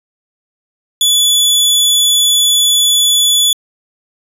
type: tone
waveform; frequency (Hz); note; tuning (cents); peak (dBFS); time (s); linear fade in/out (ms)
sawtooth; 3440; A7; -40; -5; 1.01-3.53; 2
effects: resampled to 32000 Hz